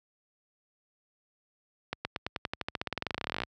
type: accelerating click train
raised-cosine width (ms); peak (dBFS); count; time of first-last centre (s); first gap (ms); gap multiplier
0.3; -15; 30; 1.93-3.435; 120; 0.93
effects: high-pass 60 Hz 12 dB/octave